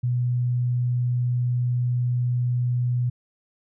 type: tone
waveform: sine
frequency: 123 Hz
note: B2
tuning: 7 cents flat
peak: -20 dBFS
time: 0.03-3.1 s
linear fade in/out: 10 ms
effects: none